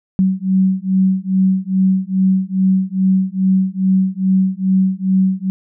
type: beating tone pair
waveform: sine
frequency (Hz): 188 / 190.4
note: F#3 / F#3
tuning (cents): +28 / +50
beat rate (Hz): 2.4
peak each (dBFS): -15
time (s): 0.19-5.5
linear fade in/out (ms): 0
effects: none